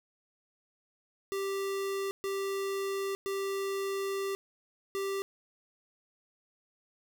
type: tone bursts at uneven times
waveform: square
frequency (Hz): 392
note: G4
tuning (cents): 0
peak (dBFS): -32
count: 4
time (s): 1.32-2.11 / 2.24-3.15 / 3.26-4.35 / 4.95-5.22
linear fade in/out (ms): 0
effects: none